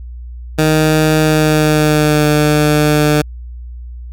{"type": "tone with pitch glide", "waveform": "15% pulse", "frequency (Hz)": [155.56, 150.09], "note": ["D#3", "D3"], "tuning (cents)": [0, 38], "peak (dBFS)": -3, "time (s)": [0.58, 3.22], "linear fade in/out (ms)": 10, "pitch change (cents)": -62, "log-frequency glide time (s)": [1.2, 2.29], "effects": ["added 60 Hz sine -26 dBFS peak until 4.12 s"]}